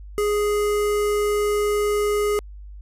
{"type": "tone with notch filter", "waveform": "square", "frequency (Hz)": 415.3, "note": "G#4", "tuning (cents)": 0, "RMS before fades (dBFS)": -21, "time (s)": [0.18, 2.39], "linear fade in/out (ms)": 0, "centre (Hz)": 3900, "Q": 1.3, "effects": ["added 50 Hz sine -36 dBFS peak until 2.81 s", "resampled to 32000 Hz"]}